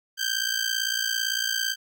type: ring-modulated tone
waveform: 15% pulse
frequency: 1568 Hz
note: G6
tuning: in tune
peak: -15 dBFS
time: 0.17-1.76 s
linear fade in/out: 50 ms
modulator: 28.9 Hz
effects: none